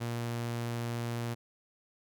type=tone; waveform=sawtooth; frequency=118 Hz; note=A#2; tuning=22 cents sharp; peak=-29 dBFS; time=0-1.35 s; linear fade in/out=20 ms; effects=none